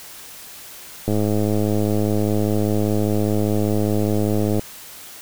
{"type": "click train", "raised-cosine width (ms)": 2, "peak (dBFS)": -8, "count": 370, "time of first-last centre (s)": [1.08, 4.594], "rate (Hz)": 105, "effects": ["white hiss -39 dBFS RMS until 5.21 s"]}